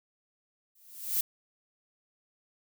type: noise with exponential growth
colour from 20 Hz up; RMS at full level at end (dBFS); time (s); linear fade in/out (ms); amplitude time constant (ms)
violet; -25; 0.75-1.21; 5; 99
effects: none